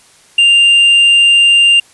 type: tone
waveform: triangle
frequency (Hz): 2793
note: F7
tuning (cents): -1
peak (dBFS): -3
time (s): 0.38-1.8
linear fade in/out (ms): 5
effects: white hiss -45 dBFS RMS until 1.93 s + resampled to 24000 Hz